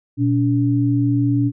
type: tone pair together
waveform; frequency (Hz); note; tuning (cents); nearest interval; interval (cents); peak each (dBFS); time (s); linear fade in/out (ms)
sine; 120.2 / 285.9; B2 / D4; -46 / -46; octave + minor third; 1500; -17; 0.17-1.52; 50
effects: none